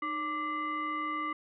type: tone with frequency modulation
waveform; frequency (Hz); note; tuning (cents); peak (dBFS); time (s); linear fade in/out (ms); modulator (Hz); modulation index
sine; 1174.7; D6; 0; -31; 0.02-1.33; 5; 867; 0.84
effects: none